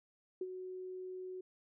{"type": "tone with ADSR envelope", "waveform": "sine", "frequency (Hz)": 370, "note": "F#4", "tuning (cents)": 0, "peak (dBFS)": -34, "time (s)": [0.41, 1.41], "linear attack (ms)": 4, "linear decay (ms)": 43, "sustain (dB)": -8, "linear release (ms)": 6, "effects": []}